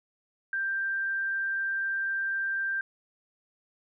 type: tone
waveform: sine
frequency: 1578 Hz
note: G6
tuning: 11 cents sharp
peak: -27 dBFS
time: 0.53-2.81 s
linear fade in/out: 2 ms
effects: none